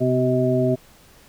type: harmonic tone with a mistuned harmonic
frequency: 127 Hz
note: B2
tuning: 49 cents sharp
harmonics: 1 / 2 / 3 / 5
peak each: -22 / -22 / -22 / -22 dBFS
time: 0-0.76 s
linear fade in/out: 20 ms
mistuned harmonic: 1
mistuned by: +33 cents
effects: pink hiss -51 dBFS RMS until 1.28 s